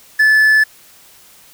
triangle tone with quantisation, 1736 Hz, A6, 24 cents flat, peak -6 dBFS, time 0.19-0.64 s, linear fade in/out 10 ms, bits 6, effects white hiss -45 dBFS RMS until 1.53 s

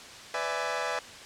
20% pulse chord, E dominant seventh, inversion second, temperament equal with one note detuned, 500.8 / 587.3 / 659.3 / 830.6 Hz, B4 / D5 / E5 / G#5, +24 / 0 / 0 / 0 cents, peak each -30 dBFS, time 0.34-0.99 s, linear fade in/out 2 ms, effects white hiss -45 dBFS RMS until 1.25 s + low-pass 6000 Hz 12 dB/octave

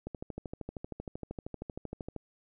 click train, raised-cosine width 2 ms, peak -25 dBFS, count 28, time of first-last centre 0.07-2.163 s, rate 12.9 Hz, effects none

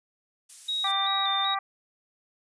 violet noise, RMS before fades -40 dBFS, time 0.49-0.92 s, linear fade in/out 10 ms
sine tone with vibrato, 3700 Hz, A#7, 14 cents flat, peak -26 dBFS, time 0.68-1.55 s, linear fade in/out 10 ms, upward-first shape square, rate 2.6 Hz, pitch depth 43 cents each way
harmonic tone, 392 Hz, G4, in tune, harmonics 2 / 3 / 4 / 5 / 6, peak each -30 / -29 / -40 / -37 / -44 dBFS, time 0.84-1.59 s, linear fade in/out 5 ms
effects resampled to 22050 Hz

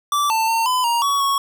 square tone with pitch steps, 1164 / 891 / 909 / 1009 / 940 / 1124 / 1107 Hz, D6 / A5 / A#5 / B5 / A#5 / C#6 / C#6, -16 / +22 / -44 / +37 / +14 / +24 / -3 cents, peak -17 dBFS, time 0.12-1.38 s, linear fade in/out 2 ms, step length 180 ms, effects none

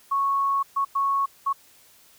sine tone bursts at uneven times, 1105 Hz, C#6, 6 cents flat, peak -20 dBFS, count 4, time 0.11-0.63 / 0.76-0.85 / 0.95-1.26 / 1.46-1.53 s, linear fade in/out 10 ms, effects white hiss -55 dBFS RMS until 2.18 s

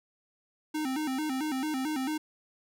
square tone with vibrato, 283.9 Hz, C#4, 41 cents sharp, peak -30 dBFS, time 0.74-2.18 s, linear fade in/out 10 ms, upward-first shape square, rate 4.5 Hz, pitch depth 140 cents each way, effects none

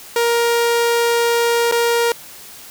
sawtooth tone with dropouts, 469.6 Hz, A#4, 13 cents sharp, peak -10 dBFS, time 0.16-2.12 s, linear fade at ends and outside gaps 2 ms, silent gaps 1.714-1.722 s, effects white hiss -38 dBFS RMS until 2.7 s

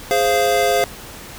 square chord, F minor, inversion first, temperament equal with one note detuned, 415.3 / 523.3 / 690.8 Hz, Ab4 / C5 / F5, 0 / 0 / -19 cents, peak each -21 / -20 / -18 dBFS, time 0.11-0.84 s, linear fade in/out 0 ms, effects pink hiss -36 dBFS RMS until 1.38 s

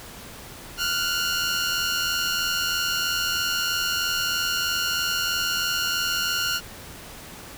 15% pulse tone pair together, 1396.9 / 1480 Hz, F6 / F#6, 0 / 0 cents, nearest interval minor second, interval 100 cents, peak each -18 / -21 dBFS, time 0.77-6.61 s, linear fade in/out 50 ms, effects pink hiss -41 dBFS RMS until 7.57 s

